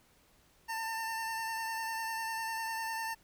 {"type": "tone with vibrato", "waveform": "25% pulse", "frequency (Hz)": 899, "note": "A5", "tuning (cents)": 37, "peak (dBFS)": -31, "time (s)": [0.68, 3.15], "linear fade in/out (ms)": 20, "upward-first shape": "square", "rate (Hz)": 10, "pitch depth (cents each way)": 17, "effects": ["pink hiss -66 dBFS RMS until 3.23 s"]}